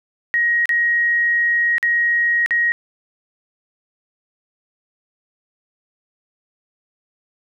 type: tone with dropouts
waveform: sine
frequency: 1887 Hz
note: A#6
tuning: 21 cents sharp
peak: -14 dBFS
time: 0.34-2.72 s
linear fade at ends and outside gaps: 0 ms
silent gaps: 0.656-0.692 / 1.782-1.828 / 2.461-2.508 s
effects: none